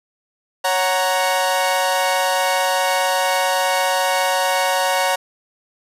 sawtooth chord, F# major, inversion second, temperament equal, 554.4 / 740 / 932.3 Hz, C#5 / F#5 / A#5, 0 / 0 / 0 cents, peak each -17 dBFS, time 0.64-5.16 s, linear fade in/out 10 ms, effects resampled to 32000 Hz + 8-bit

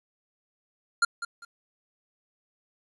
square tone with echo, 1397 Hz, F6, in tune, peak -19 dBFS, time 1.02-1.05 s, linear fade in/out 5 ms, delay 200 ms, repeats 2, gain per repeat -12 dB, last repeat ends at 1.45 s, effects resampled to 24000 Hz + 10-bit

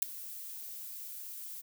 violet noise with ADSR envelope, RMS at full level -22 dBFS, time 0.02-1.62 s, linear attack 7 ms, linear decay 4 ms, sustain -22 dB, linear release 22 ms, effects none

